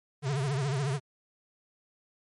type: tone with vibrato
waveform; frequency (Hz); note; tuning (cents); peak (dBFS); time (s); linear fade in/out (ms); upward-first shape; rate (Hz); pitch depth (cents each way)
square; 138.1; C#3; -6; -28; 0.22-1; 50; triangle; 14; 160
effects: MP3 48 kbps